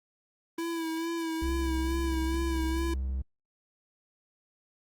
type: tone with vibrato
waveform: square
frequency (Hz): 329.3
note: E4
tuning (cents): -2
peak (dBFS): -31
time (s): 0.58-2.94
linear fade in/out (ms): 5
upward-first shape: sine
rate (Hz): 2.3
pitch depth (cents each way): 36
type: tone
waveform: triangle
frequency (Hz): 65.41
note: C2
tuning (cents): 0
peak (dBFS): -27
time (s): 1.42-3.22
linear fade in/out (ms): 5
effects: Opus 24 kbps